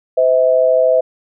sine tone pair together, 512 / 645.1 Hz, C5 / E5, -38 / -38 cents, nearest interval major third, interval 400 cents, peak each -12 dBFS, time 0.17-1.01 s, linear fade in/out 10 ms, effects none

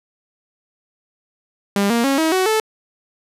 sawtooth tone with pitch steps, 200.4 / 234.2 / 273.8 / 320 / 374 / 437.1 Hz, G3 / A#3 / C#4 / D#4 / F#4 / A4, +38 / +8 / -21 / +49 / +19 / -11 cents, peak -11 dBFS, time 1.76-2.6 s, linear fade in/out 2 ms, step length 140 ms, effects resampled to 32000 Hz

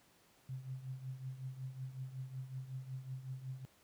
sine tone with tremolo, 130.81 Hz, C3, in tune, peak -38 dBFS, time 0.49-3.65 s, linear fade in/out 0 ms, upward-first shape triangle, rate 5.4 Hz, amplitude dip 80%, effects pink hiss -68 dBFS RMS until 3.83 s + high-pass 80 Hz 12 dB/octave

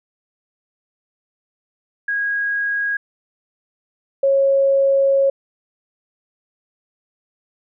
sine tone pair in turn, 1644 / 547.6 Hz, G#6 / C#5, -18 / -21 cents, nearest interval octave + perfect fifth, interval 1903 cents, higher first, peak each -18 / -12 dBFS, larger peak second, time 2.08-2.97 / 4.23-5.3 s, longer second, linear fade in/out 5 ms, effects none

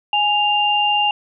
sine tone pair together, 830.6 / 2794 Hz, G#5 / F7, 0 / 0 cents, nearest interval octave + major sixth, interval 2100 cents, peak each -17 dBFS, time 0.13-1.11 s, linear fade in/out 2 ms, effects none

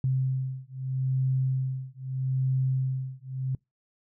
sine beating tone pair, 130.81 / 131.6 Hz, C3 / C3, 0 / +10 cents, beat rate 0.79 Hz, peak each -28 dBFS, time 0.04-3.55 s, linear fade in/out 2 ms, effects noise-tail reverb RT60 0.2 s tail -26 dB re dry

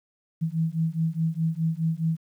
sine beating tone pair, 160 / 164.8 Hz, D#3 / E3, +49 / 0 cents, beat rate 4.8 Hz, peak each -26 / -26 dBFS, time 0.41-2.17 s, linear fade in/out 20 ms, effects 10-bit

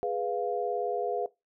sine chord, F diminished, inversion first, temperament equal, 415.3 / 493.9 / 698.5 Hz, Ab4 / Cb5 / F5, 0 / 0 / 0 cents, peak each -32 dBFS, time 0.03-1.26 s, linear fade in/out 0 ms, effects noise-tail reverb RT60 0.2 s tail -19 dB re dry

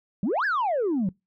sine exponential two-way sweep, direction up then down, 172.5 to 1760 to 172.5 Hz, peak -20 dBFS, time 0.23-1.09 s, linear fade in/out 2 ms, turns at 0.45 s, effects noise-tail reverb RT60 0.2 s tail -24 dB re dry + tanh soft clip ceiling -20 dBFS

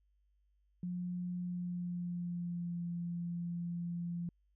sine tone with pitch glide, 178.2 to 172.33 Hz, F3 to F3, +35 to -23 cents, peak -36 dBFS, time 0.83-4.29 s, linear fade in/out 2 ms, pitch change -58 cents, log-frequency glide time 1.38-2.83 s, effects added 50 Hz sine -70 dBFS peak until 4.55 s

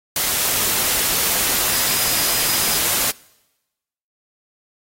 sine tone in noise, 4978 Hz, D#8, in tune, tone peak -28 dBFS, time 1.74-2.78 s, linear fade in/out 2 ms, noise white, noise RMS -19 dBFS, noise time 0.16-3.11 s, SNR -12 dB, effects noise-tail reverb RT60 1.0 s tail -24 dB re dry + AAC 48 kbps

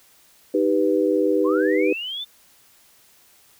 sine chord, Eb augmented, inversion none, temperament equal, 311.1 / 392 / 493.9 Hz, Eb4 / G4 / B4, 0 / 0 / 0 cents, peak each -21 dBFS, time 0.54-1.93 s, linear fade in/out 5 ms
sine linear sweep, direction up, 988 to 3605 Hz, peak -27 dBFS, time 1.44-2.25 s, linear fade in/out 20 ms
effects white hiss -55 dBFS RMS until 3.59 s

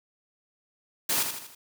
white noise with echo, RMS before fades -26 dBFS, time 1.09-1.23 s, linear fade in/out 5 ms, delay 80 ms, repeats 4, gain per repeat -6 dB, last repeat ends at 1.55 s, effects high-pass 150 Hz 12 dB/octave

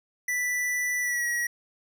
square tone with pitch glide, 1975.5 to 1912.6 Hz, B6 to A#6, 0 to +44 cents, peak -26 dBFS, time 0.28-1.47 s, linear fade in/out 5 ms, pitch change -56 cents, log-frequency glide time 1-1.26 s, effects none

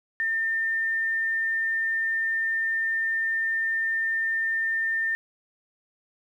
sine tone, 1805 Hz, A6, 44 cents sharp, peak -23 dBFS, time 0.2-5.15 s, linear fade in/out 0 ms, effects 10-bit

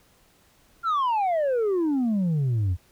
sine exponential sweep, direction down, 1408 to 84 Hz, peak -18 dBFS, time 0.83-2.77 s, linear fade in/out 50 ms, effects tanh soft clip ceiling -20 dBFS + pink hiss -60 dBFS RMS until 2.91 s

